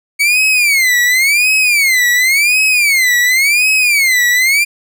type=tone with vibrato; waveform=40% pulse; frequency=2226 Hz; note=C#7; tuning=7 cents sharp; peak=-8 dBFS; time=0.19-4.65 s; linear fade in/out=20 ms; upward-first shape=sine; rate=0.92 Hz; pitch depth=240 cents each way; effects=none